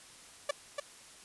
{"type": "tone with echo", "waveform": "sawtooth", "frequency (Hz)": 578, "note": "D5", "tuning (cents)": -28, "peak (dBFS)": -24, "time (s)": [0.49, 0.51], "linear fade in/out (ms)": 5, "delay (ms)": 290, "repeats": 1, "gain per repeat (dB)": -5, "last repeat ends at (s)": 0.8, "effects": ["white hiss -54 dBFS RMS until 1.24 s", "resampled to 24000 Hz"]}